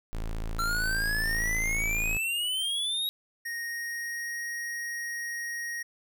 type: tone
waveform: square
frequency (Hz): 27.5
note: A0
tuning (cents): 0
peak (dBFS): -31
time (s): 0.13-2.17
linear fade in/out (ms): 0
type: exponential sweep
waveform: square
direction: up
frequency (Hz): 1350 to 3825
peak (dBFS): -28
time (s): 0.59-3.09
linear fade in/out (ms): 0
type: tone with pitch glide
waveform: square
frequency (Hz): 1864.7 to 1877.7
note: A#6 to A#6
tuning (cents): 0 to +12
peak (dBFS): -33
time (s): 3.45-5.83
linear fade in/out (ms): 10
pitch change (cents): +12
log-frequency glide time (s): 3.65-4.4
effects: none